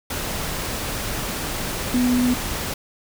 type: tone in noise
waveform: sine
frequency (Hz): 247.6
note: B3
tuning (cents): +5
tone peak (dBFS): -16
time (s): 1.94-2.34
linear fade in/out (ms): 5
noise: pink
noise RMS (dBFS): -27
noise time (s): 0.1-2.74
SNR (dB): +8
effects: none